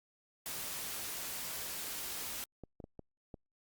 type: noise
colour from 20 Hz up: white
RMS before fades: -41 dBFS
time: 0.46-2.44 s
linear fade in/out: 0 ms
type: clicks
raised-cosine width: 2 ms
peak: -33 dBFS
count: 5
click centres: 2.637 / 2.802 / 2.841 / 2.993 / 3.342 s
effects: Opus 48 kbps